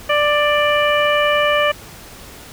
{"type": "harmonic tone", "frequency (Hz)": 590, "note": "D5", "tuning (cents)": 8, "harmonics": [1, 2, 3, 4, 5], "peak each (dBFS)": [-16, -19, -21, -22, -23], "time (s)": [0.09, 1.72], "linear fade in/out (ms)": 10, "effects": ["pink hiss -38 dBFS RMS until 2.52 s"]}